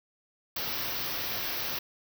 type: band-stop noise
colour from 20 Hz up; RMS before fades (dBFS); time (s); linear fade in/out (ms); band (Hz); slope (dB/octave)
white; -33; 0.56-1.79; 5; 5900 to 13000; 96
effects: none